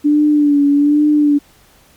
sine tone with vibrato, 291.9 Hz, D4, 10 cents flat, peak -8 dBFS, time 0.04-1.39 s, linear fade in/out 20 ms, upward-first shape sine, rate 1.2 Hz, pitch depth 44 cents each way, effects pink hiss -49 dBFS RMS until 1.96 s + MP3 96 kbps

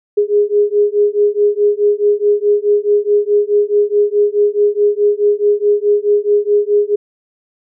sine beating tone pair, 411 / 415.7 Hz, G#4 / G#4, -18 / +2 cents, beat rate 4.7 Hz, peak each -13 dBFS, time 0.17-6.96 s, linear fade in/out 10 ms, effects none

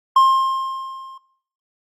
triangle tone with level ramp, 1062 Hz, C6, 25 cents sharp, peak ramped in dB -6 to -34 dBFS, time 0.16-1.18 s, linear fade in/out 5 ms, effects noise-tail reverb RT60 0.6 s tail -20 dB re dry + Opus 48 kbps

